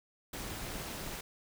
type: noise with amplitude modulation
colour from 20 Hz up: pink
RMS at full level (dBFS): -38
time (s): 0.33-1.21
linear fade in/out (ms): 5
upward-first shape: sine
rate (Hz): 226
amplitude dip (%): 70
effects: none